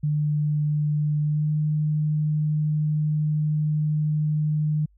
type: tone with pitch glide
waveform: sine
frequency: 149.7 to 152.14 Hz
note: D3 to D#3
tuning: +33 to -39 cents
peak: -20 dBFS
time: 0.03-4.86 s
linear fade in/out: 10 ms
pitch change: +28 cents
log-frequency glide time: 1.23-1.5 s
effects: added 50 Hz sine -55 dBFS peak until 4.97 s